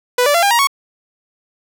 sawtooth tone with pitch steps, 494.3 / 581.1 / 683.1 / 803 / 944 / 1109.7 Hz, B4 / D5 / F5 / G5 / A#5 / C#6, +1 / -18 / -38 / +41 / +22 / +2 cents, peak -7 dBFS, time 0.18-0.672 s, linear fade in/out 5 ms, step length 82 ms, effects none

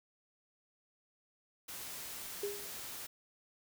white noise, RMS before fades -45 dBFS, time 1.68-3.07 s, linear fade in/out 10 ms
sine tone with exponential decay, 406 Hz, G#4, 39 cents flat, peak -32 dBFS, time 2.43-2.78 s, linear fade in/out 5 ms, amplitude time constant 76 ms
effects none

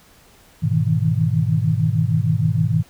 sine chord, E major seventh, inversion first, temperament equal with one note detuned, 103.83 / 123.47 / 155.56 / 162.08 Hz, G#2 / B2 / D#3 / E3, 0 / 0 / 0 / -29 cents, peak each -21 dBFS, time 0.62-2.83 s, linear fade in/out 20 ms, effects pink hiss -51 dBFS RMS until 2.89 s

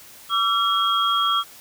sine tone cluster, 1150 / 1349 / 3275 Hz, D6 / E6 / G#7, -37 / +40 / -25 cents, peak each -22 dBFS, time 0.29-1.44 s, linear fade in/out 50 ms, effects white hiss -45 dBFS RMS until 1.6 s

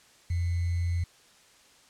sine tone with sample-and-hold, 86.5 Hz, F2, 16 cents flat, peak -25 dBFS, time 0.3-1.04 s, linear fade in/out 5 ms, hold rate 2100 Hz, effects white hiss -58 dBFS RMS until 1.89 s + low-pass 8000 Hz 12 dB/octave

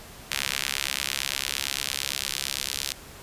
sawtooth tone with high-pass filter sweep, 68.8 Hz, C#2, 12 cents flat, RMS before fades -30 dBFS, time 0.31-2.92 s, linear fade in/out 0 ms, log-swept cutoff 2400 to 3800 Hz, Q 1.1, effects pink hiss -45 dBFS RMS until 3.22 s + resampled to 32000 Hz

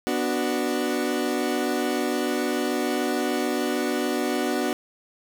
30% pulse chord, B minor, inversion none, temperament equal, 246.9 / 293.7 / 370 Hz, B3 / D4 / F#4, 0 / 0 / 0 cents, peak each -25 dBFS, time 0.07-4.73 s, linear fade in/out 0 ms, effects none

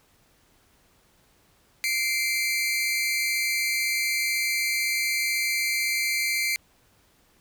sawtooth tone pair together, 2093 / 2329 Hz, C7 / D7, 0 / -15 cents, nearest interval major second, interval 185 cents, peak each -23 dBFS, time 1.84-6.56 s, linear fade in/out 0 ms, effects pink hiss -62 dBFS RMS until 7.4 s

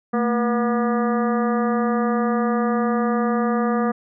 harmonic tone with a mistuned harmonic, 240.9 Hz, B3, 43 cents flat, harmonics 1 / 2 / 3 / 4 / 5 / 6 / 7 / 8, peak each -20 / -24 / -27 / -36 / -27 / -39 / -36 / -40 dBFS, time 0.13-3.92 s, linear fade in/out 10 ms, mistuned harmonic 1, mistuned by -120 cents, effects none

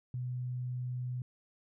sine tone, 125 Hz, B2, 21 cents sharp, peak -34 dBFS, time 0.14-1.22 s, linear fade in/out 2 ms, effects none

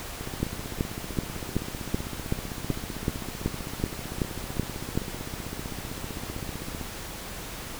two click trains, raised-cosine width 3 ms, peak -22 / -11 dBFS, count 104 / 13, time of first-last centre 0.21-6.813 / 0.43-4.975 s, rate 15.6 / 2.64 Hz, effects pink hiss -38 dBFS RMS until 7.79 s

